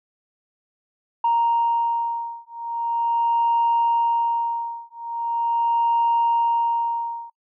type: beating tone pair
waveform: sine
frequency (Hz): 932.3 / 932.71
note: A#5 / A#5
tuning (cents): 0 / +1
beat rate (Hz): 0.41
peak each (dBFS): -21 / -21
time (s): 1.24-7.3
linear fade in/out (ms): 5
effects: noise-tail reverb RT60 0.1 s tail -25 dB re dry + tanh soft clip ceiling -12 dBFS